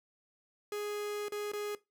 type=tone with dropouts; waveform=45% pulse; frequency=415.3 Hz; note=G#4; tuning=in tune; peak=-35 dBFS; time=0.72-1.75 s; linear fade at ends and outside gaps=2 ms; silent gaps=1.284-1.321 / 1.518-1.534 s; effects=noise-tail reverb RT60 0.2 s tail -18 dB re dry